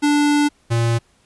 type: tone pair in turn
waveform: square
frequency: 292.8 / 116.44 Hz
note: D4 / A#2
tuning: -5 / -2 cents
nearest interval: octave + major third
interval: 1597 cents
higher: first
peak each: -14 / -16 dBFS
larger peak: first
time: 0.02-0.49 / 0.7-0.99 s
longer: first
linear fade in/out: 20 ms
effects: pink hiss -58 dBFS RMS until 1.25 s + resampled to 24000 Hz